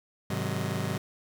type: chord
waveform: sawtooth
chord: Ab dominant seventh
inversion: none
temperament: just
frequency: 103.83 / 129.78 / 155.74 / 186.89 Hz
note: Ab2 / C3 / Eb3 / Gb3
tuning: 0 / -14 / +2 / +18 cents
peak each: -30 / -30 / -31 / -30 dBFS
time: 0.3-0.98 s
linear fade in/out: 5 ms
effects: 10-bit